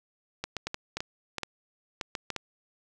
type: clicks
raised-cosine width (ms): 0.2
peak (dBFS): -15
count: 12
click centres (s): 0.44 / 0.567 / 0.67 / 0.744 / 0.97 / 1.005 / 1.383 / 1.433 / 2.012 / 2.152 / 2.303 / 2.363
effects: none